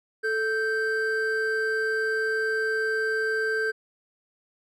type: tone pair together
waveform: triangle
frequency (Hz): 438.9 / 1565.2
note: A4 / G6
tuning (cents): -4 / -3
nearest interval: octave + minor seventh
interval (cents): 2201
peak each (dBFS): -25 / -24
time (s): 0.23-3.72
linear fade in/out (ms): 20
effects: none